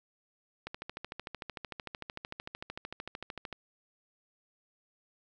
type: click train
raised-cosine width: 0.3 ms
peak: -23 dBFS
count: 39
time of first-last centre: 0.67-3.527 s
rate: 13.3 Hz
effects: none